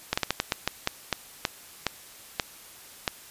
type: slowing click train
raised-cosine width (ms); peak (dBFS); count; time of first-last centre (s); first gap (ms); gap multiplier
0.2; -6; 13; 0.13-3.078; 45; 1.28
effects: white hiss -48 dBFS RMS until 3.3 s + resampled to 32000 Hz